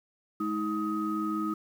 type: tone cluster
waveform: sine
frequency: 212.2 / 318.5 / 1258 Hz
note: G#3 / D#4 / D#6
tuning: +38 / +41 / +19 cents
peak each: -33 / -30 / -33 dBFS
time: 0.4-1.54 s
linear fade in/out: 5 ms
effects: tanh soft clip ceiling -19 dBFS + 9-bit